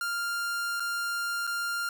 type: tone with dropouts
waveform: 45% pulse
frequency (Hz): 1396.9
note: F6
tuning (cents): 0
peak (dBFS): -29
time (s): 0.01-1.89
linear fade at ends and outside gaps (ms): 2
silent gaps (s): 0.798-0.803 / 1.469-1.474
effects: none